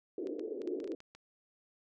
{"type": "band-pass noise", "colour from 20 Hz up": "white", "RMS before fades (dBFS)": -39, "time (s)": [0.18, 0.95], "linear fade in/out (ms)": 2, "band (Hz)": [300, 450], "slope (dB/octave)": 48}
{"type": "clicks", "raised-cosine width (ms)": 0.2, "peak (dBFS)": -36, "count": 10, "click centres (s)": [0.271, 0.395, 0.618, 0.675, 0.802, 0.843, 0.876, 0.919, 1.004, 1.15]}
{"effects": []}